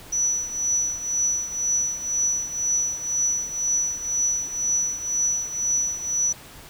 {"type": "tone with tremolo", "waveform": "sine", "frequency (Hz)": 5920, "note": "F#8", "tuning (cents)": 0, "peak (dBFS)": -18, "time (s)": [0.12, 6.33], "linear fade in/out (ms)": 10, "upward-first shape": "triangle", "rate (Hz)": 2, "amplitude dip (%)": 80, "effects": ["pink hiss -44 dBFS RMS until 6.69 s"]}